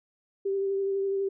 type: tone with vibrato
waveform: sine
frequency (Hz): 392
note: G4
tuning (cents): 0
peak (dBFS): -25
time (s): 0.45-1.29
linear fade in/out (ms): 10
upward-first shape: sine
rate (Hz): 12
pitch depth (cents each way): 17
effects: none